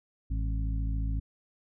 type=harmonic tone with a mistuned harmonic; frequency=54.1 Hz; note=A1; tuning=29 cents flat; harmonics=1 / 2 / 3 / 4 / 5; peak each=-28 / -36 / -42 / -47 / -43 dBFS; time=0.3-1.2 s; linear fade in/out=10 ms; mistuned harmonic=4; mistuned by=-85 cents; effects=none